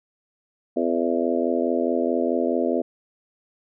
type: harmonic tone with a mistuned harmonic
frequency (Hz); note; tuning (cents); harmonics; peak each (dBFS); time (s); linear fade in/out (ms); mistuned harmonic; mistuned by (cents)
84.7; E2; +48; 3 / 4 / 5 / 6 / 7 / 8; -25 / -26 / -27 / -28 / -28 / -29; 0.76-2.82; 10; 8; -30
effects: none